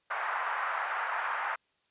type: band-pass noise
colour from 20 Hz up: white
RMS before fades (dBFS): -33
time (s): 0.1-1.56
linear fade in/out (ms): 10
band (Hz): 810 to 1600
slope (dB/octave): 24
effects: white hiss -73 dBFS RMS until 1.9 s + resampled to 8000 Hz